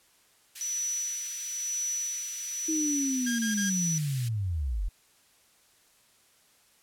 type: high-pass noise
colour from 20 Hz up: white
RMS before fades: -41 dBFS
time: 0.55-4.29 s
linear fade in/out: 10 ms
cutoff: 1800 Hz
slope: 24 dB/octave
type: tone with tremolo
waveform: sine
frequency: 5920 Hz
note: F#8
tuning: in tune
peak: -28 dBFS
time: 0.61-3.98 s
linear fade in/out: 0 ms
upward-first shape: sine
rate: 1 Hz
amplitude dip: 55%
type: linear sweep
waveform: sine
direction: down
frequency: 321 to 38.89 Hz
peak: -27 dBFS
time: 2.68-4.89 s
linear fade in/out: 10 ms
type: tone bursts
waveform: sawtooth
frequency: 1619 Hz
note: G#6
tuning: 45 cents flat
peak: -28 dBFS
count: 3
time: 3.26-3.7 s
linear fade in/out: 10 ms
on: 130 ms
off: 25 ms
effects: white hiss -63 dBFS RMS until 6.82 s + low-pass 12000 Hz 12 dB/octave